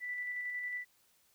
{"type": "tone with tremolo", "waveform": "sine", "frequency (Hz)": 1975.5, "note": "B6", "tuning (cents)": 0, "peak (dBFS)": -35, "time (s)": [0, 0.85], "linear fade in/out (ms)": 50, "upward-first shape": "square", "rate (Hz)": 11, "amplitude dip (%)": 25, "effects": ["white hiss -70 dBFS RMS until 1.34 s"]}